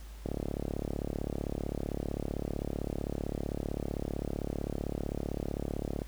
click train, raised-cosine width 2 ms, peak -20 dBFS, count 206, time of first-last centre 0.26-6.018 s, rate 35.6 Hz, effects added 52 Hz sine -43 dBFS peak until 6.07 s + pink hiss -56 dBFS RMS until 6.07 s

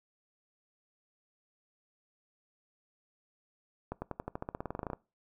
accelerating click train, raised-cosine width 1 ms, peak -22 dBFS, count 18, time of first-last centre 3.92-4.933 s, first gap 100 ms, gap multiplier 0.93, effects noise-tail reverb RT60 0.3 s tail -22 dB re dry

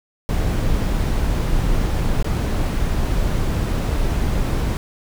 brown noise with dropouts, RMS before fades -19 dBFS, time 0.29-4.77 s, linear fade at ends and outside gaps 0 ms, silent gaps 2.226-2.244 s, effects none

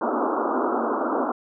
pink band-pass noise, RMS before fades -24 dBFS, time 0.01-1.32 s, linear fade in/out 5 ms, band 230 to 1400 Hz, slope 96 dB/octave, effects none

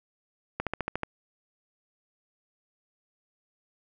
slowing click train, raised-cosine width 0.5 ms, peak -14 dBFS, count 7, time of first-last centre 0.6-1.033 s, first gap 67 ms, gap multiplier 1.03, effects none

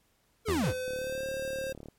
square linear sweep, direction down, 473.5 to 46.25 Hz, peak -27 dBFS, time 0.45-0.74 s, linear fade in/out 50 ms
sawtooth tone with exponential decay, 82 Hz, E2, 9 cents flat, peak -25 dBFS, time 0.48-0.99 s, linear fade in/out 5 ms, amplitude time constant 110 ms
square tone with pitch glide, 510 to 531.4 Hz, C5 to C5, -44 to +27 cents, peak -33 dBFS, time 0.63-1.73 s, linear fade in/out 10 ms, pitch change +71 cents, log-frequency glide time 0.95-1.25 s
click train, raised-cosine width 2 ms, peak -31 dBFS, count 38, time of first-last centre 0.88-1.885 s, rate 36.8 Hz
effects pink hiss -70 dBFS RMS until 1.98 s + MP3 64 kbps

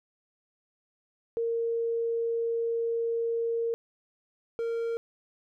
sine / triangle tone pair in turn, 462.1 / 462.1 Hz, A#4 / A#4, -15 / -15 cents, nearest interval unison, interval 0 cents, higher neither, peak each -26 dBFS, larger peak neither, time 1.37-3.74 / 4.59-4.97 s, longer first, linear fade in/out 0 ms, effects none

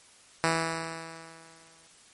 5% pulse tone with exponential decay, 163.7 Hz, E3, 12 cents flat, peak -11 dBFS, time 0.44-1.87 s, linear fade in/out 0 ms, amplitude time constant 310 ms, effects white hiss -56 dBFS RMS until 2.13 s + MP3 48 kbps

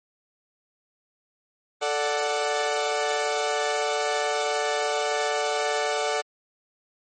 sawtooth chord, D major, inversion second, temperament equal, 440 / 587.3 / 740 Hz, A4 / D5 / F#5, 0 / 0 / 0 cents, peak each -24 dBFS, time 1.81-6.22 s, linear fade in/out 20 ms, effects MP3 32 kbps

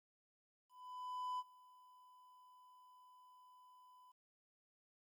triangle tone with ADSR envelope, 1001 Hz, B5, 23 cents sharp, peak -37 dBFS, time 0.69-4.12 s, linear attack 700 ms, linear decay 39 ms, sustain -23 dB, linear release 8 ms, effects 13-bit

